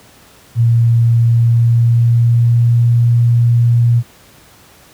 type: tone with pitch glide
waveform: sine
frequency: 116.7 to 118.6 Hz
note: A#2 to A#2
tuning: +2 to +30 cents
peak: -7 dBFS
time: 0.55-4.03 s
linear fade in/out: 50 ms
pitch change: +28 cents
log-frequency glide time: 1.23-2.88 s
effects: pink hiss -44 dBFS RMS until 4.93 s + high-pass 60 Hz 12 dB/octave